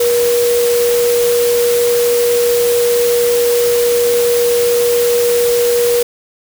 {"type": "tone in noise", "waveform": "sine", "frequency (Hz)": 478.7, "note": "A#4", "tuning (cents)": 46, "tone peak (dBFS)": -10, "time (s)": [0, 6.03], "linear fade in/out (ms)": 5, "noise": "white", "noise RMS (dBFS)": -21, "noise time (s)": [0, 6.03], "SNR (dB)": 8, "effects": []}